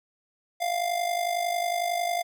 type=tone with amplitude modulation; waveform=square; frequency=698.5 Hz; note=F5; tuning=in tune; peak=-23 dBFS; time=0.6-2.23 s; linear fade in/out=20 ms; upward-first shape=sine; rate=51 Hz; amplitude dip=65%; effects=none